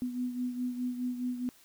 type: beating tone pair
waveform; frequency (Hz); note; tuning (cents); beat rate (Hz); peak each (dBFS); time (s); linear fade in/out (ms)
sine; 247.7 / 252.5; B3 / B3; +5 / +39; 4.8; -32 / -39; 0.02-1.49; 0
effects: white hiss -60 dBFS RMS until 1.64 s